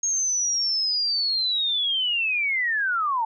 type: linear sweep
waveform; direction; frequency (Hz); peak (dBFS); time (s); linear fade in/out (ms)
sine; down; 6550 to 870; -21; 0.03-3.25; 5
effects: none